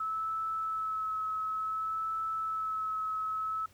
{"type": "tone with vibrato", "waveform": "sine", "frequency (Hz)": 1300, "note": "E6", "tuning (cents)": -24, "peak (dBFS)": -31, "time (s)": [0, 3.66], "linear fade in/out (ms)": 5, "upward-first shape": "sine", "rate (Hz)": 0.56, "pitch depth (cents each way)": 16, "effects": ["added 92 Hz sine -65 dBFS peak until 3.73 s", "pink hiss -63 dBFS RMS until 3.73 s"]}